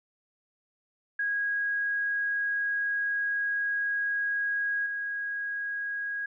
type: tone with level steps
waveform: sine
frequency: 1646 Hz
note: G#6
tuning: 16 cents flat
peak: -26 / -30 dBFS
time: 1.19-6.26 s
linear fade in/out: 5 ms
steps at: 4.86 s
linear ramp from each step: 2 ms
effects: none